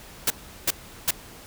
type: noise bursts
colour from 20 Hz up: white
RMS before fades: -21 dBFS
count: 3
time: 0.27-1.109 s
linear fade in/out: 5 ms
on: 33 ms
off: 370 ms
effects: pink hiss -45 dBFS RMS until 1.46 s